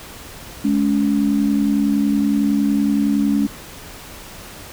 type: tone pair together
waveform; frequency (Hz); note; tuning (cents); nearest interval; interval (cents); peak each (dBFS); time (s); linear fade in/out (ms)
sine; 211.4 / 282.2; G#3 / C#4; +31 / +31; perfect fourth; 500; -17; 0.64-3.47; 10
effects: pink hiss -37 dBFS RMS until 4.72 s